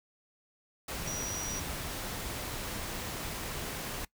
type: tone in noise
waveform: sine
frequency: 5800 Hz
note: F#8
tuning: 35 cents flat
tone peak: -35 dBFS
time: 1.07-1.6 s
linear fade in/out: 5 ms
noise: pink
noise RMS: -38 dBFS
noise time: 0.88-4.05 s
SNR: 0 dB
effects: noise-tail reverb RT60 0.1 s tail -21 dB re dry